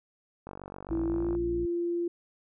click train, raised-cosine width 1 ms, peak -27 dBFS, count 43, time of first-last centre 0.47-1.351 s, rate 47.7 Hz
harmonic tone, 58 Hz, A#1, 8 cents flat, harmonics 1 / 2 / 3 / 4 / 5, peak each -36 / -42 / -46 / -48 / -50 dBFS, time 0.89-1.66 s, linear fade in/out 5 ms
sine tone with pitch glide, 329.6 to 344.6 Hz, E4 to F4, 0 to -23 cents, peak -27 dBFS, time 0.91-2.08 s, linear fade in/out 5 ms, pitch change +77 cents, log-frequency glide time 1.02-1.35 s
effects none

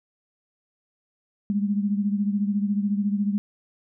sine beating tone pair, 201.4 / 215.4 Hz, G3 / A3, +47 / -37 cents, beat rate 14 Hz, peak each -22 / -28 dBFS, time 1.5-3.38 s, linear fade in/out 0 ms, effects none

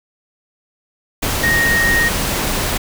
sine tone in noise, 1864.7 Hz, A#6, in tune, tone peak -13 dBFS, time 1.43-2.09 s, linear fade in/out 10 ms, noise pink, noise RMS -19 dBFS, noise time 1.22-2.78 s, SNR +3 dB, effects none

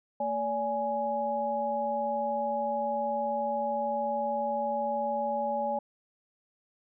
sine tone cluster, 226.6 / 575 / 834 Hz, A#3 / D5 / G#5, -49 / -37 / +7 cents, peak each -38 / -31 / -30 dBFS, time 0.2-5.79 s, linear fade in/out 5 ms, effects none

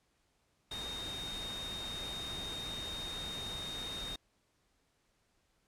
sine tone in noise, 3700 Hz, A#7, 14 cents flat, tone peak -40 dBFS, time 0.71-4.16 s, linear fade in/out 5 ms, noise pink, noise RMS -45 dBFS, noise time 0.71-4.16 s, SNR +2 dB, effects pink hiss -75 dBFS RMS until 5.67 s + low-pass 10000 Hz 12 dB/octave

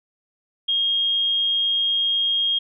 sine tone, 3246 Hz, G#7, 40 cents flat, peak -18 dBFS, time 0.68-2.59 s, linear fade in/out 10 ms, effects none

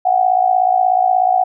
sine tone with amplitude modulation, 740 Hz, F#5, in tune, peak -7 dBFS, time 0.05-1.44 s, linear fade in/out 10 ms, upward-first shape sine, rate 56.6 Hz, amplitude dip 80%, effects none

